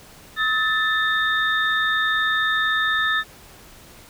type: tone cluster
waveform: sine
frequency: 1282 / 1764 / 3662 Hz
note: E6 / A6 / A#7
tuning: -49 / +4 / -32 cents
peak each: -24 / -20 / -26 dBFS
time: 0.36-3.24 s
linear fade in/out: 50 ms
effects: pink hiss -46 dBFS RMS until 4.09 s